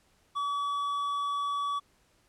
triangle tone with hard clipping, 1141 Hz, C#6, 50 cents sharp, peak -30 dBFS, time 0.35-1.8 s, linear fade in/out 20 ms, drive 9 dB, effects pink hiss -67 dBFS RMS until 2.28 s + low-pass 11000 Hz 12 dB/octave

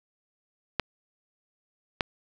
clicks, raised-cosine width 0.3 ms, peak -8 / -8 dBFS, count 2, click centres 0.797 / 2.008 s, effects none

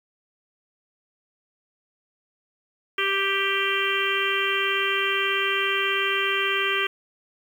harmonic tone, 392.6 Hz, G4, 3 cents sharp, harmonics 1 / 3 / 4 / 5 / 6 / 7 / 8, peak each -29 / -29 / -29 / -29 / -29 / -29 / -29 dBFS, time 2.98-6.87 s, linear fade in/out 5 ms, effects 8-bit

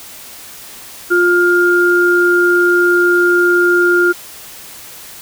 sine tone pair together, 352.4 / 1408.5 Hz, F4 / F6, +16 / +14 cents, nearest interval 2 octaves, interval 2398 cents, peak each -11 dBFS, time 1.1-4.13 s, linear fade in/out 20 ms, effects white hiss -34 dBFS RMS until 5.21 s

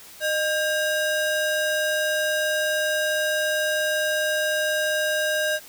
square ring-modulated tone, 1108.7 Hz, C#6, in tune, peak -19 dBFS, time 0.2-5.6 s, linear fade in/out 50 ms, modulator 494 Hz, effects white hiss -45 dBFS RMS until 5.68 s

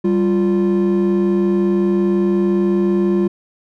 triangle tone pair together, 195.98 / 349.2 Hz, G3 / F4, 0 / 0 cents, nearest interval minor seventh, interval 1000 cents, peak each -13 dBFS, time 0.04-3.28 s, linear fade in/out 10 ms, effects tanh soft clip ceiling -6 dBFS

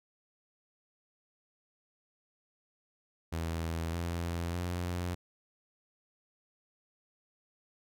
sawtooth tone with pitch steps, 82.41 / 85.27 / 88.22 Hz, E2 / F2 / F2, 0 / -41 / +18 cents, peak -29 dBFS, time 3.32-5.15 s, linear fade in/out 10 ms, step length 610 ms, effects none

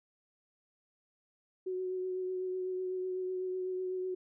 sine tone with vibrato, 370 Hz, F#4, in tune, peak -33 dBFS, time 1.66-4.15 s, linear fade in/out 10 ms, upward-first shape triangle, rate 8 Hz, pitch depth 20 cents each way, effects none

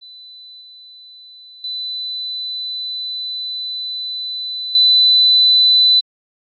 sine tone with level steps, 4000 Hz, B7, 21 cents sharp, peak -36 / -38 / -22 / -8 dBFS, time 0.01-6.01 s, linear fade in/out 20 ms, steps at 0.61 / 1.64 / 4.75 s, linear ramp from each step 2 ms, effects AAC 48 kbps

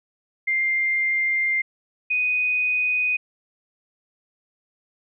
sine tone pair in turn, 2102 / 2491 Hz, C7 / D#7, +7 / +1 cents, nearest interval minor third, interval 294 cents, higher second, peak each -19 dBFS, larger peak neither, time 0.47-1.62 / 2.1-3.17 s, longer first, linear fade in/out 10 ms, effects none

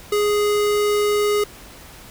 square tone, 415.3 Hz, G#4, in tune, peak -17 dBFS, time 0.12-1.44 s, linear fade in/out 5 ms, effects added 50 Hz sine -52 dBFS peak until 2.1 s + pink hiss -42 dBFS RMS until 2.1 s

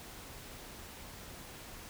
silence, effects pink hiss -49 dBFS RMS until 1.89 s

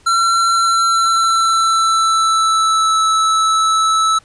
square tone with pitch glide, 1357 to 1308.5 Hz, E6 to E6, +50 to -13 cents, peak -12 dBFS, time 0.06-4.19 s, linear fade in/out 10 ms, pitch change -63 cents, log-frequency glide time 0.51-3.01 s, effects pink hiss -50 dBFS RMS until 4.24 s + resampled to 22050 Hz

